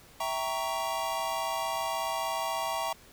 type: chord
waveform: square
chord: E diminished seventh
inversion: none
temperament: equal with one note detuned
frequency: 659.3 / 784 / 932.3 / 1117.7 Hz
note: E5 / G5 / Bb5 / Db6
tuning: 0 / 0 / 0 / +14 cents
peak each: -36 / -37 / -35 / -37 dBFS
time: 0.2-2.93 s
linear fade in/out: 5 ms
effects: pink hiss -55 dBFS RMS until 3.12 s